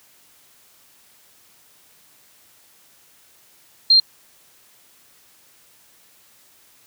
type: tone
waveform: sine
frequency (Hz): 4186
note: C8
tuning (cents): 0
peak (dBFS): -9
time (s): 3.9-4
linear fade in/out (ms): 5
effects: white hiss -54 dBFS RMS until 6.86 s + high-pass 60 Hz 12 dB/octave